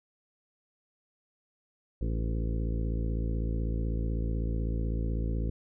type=harmonic tone with a mistuned harmonic; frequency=56 Hz; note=A1; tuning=31 cents sharp; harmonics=1 / 2 / 3 / 4 / 5 / 6 / 7 / 8 / 9; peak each=-29 / -35 / -39 / -41 / -43 / -45 / -46 / -47 / -48 dBFS; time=2.01-5.5 s; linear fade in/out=5 ms; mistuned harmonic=6; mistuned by=-45 cents; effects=none